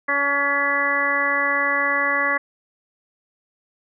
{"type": "harmonic tone", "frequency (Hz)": 282.8, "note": "C#4", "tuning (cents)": 35, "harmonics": [1, 2, 3, 4, 5, 6, 7], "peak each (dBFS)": [-33, -28, -33, -24, -31, -23, -22], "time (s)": [0.08, 2.38], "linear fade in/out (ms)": 10, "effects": []}